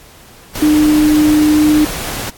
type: tone in noise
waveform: sine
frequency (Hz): 303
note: D#4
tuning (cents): -46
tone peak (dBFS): -7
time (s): 0.62-1.85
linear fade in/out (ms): 5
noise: pink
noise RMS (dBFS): -22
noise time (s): 0.55-2.3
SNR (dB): +12
effects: pink hiss -41 dBFS RMS until 2.37 s + AAC 64 kbps